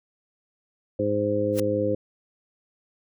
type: harmonic tone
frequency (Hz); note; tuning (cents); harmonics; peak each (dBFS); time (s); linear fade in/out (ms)
103.83; G#2; 0; 1 / 2 / 3 / 4 / 5; -31 / -32 / -28 / -30 / -24; 0.99-1.95; 5
type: noise with exponential growth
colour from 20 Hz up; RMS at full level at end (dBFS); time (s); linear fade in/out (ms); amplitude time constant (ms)
white; -27; 1.52-1.6; 5; 16
effects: none